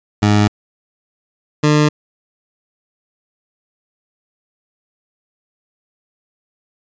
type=tone pair in turn; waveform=20% pulse; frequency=104.2 / 150.01 Hz; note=G#2 / D3; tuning=+6 / +37 cents; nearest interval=tritone; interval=631 cents; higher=second; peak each=-5 dBFS; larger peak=neither; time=0.22-0.48 / 1.63-1.89 s; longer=neither; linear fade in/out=10 ms; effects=resampled to 16000 Hz